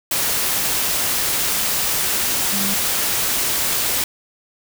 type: tone in noise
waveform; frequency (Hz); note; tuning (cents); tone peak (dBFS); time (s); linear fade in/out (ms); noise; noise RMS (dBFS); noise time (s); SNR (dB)
sine; 198; G3; +18; -25; 2.53-2.74; 2; white; -20; 0.11-4.04; -8
effects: none